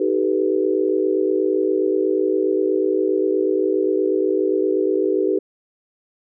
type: tone cluster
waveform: sine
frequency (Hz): 312.8 / 382 / 429.8 / 489.9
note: D#4 / G4 / A4 / B4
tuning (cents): +9 / -45 / -41 / -14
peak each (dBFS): -23 / -19 / -23 / -24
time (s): 0-5.39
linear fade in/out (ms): 5
effects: none